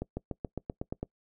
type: accelerating click train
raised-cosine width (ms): 2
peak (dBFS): -20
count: 9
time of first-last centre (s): 0.02-1.03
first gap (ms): 150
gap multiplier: 0.95
effects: noise-tail reverb RT60 0.1 s tail -23 dB re dry